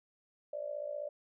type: tone with amplitude modulation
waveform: sine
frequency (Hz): 587.3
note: D5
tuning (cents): 0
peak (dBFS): -33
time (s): 0.53-1.09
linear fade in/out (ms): 5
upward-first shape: sine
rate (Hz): 55.6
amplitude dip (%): 80
effects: none